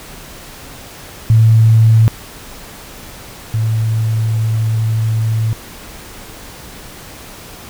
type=tone pair in turn; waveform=sine; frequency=111.8 / 111.09 Hz; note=A2 / A2; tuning=+28 / +17 cents; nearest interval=unison; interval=11 cents; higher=first; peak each=-5 / -12 dBFS; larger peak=first; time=1.3-2.08 / 3.54-5.53 s; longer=second; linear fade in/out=0 ms; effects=pink hiss -34 dBFS RMS until 7.69 s